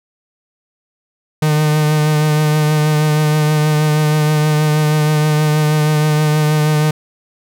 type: tone with vibrato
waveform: 45% pulse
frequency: 152.3 Hz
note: D#3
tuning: 37 cents flat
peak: -11 dBFS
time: 1.42-6.91 s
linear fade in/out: 5 ms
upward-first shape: triangle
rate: 6.3 Hz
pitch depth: 26 cents each way
effects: none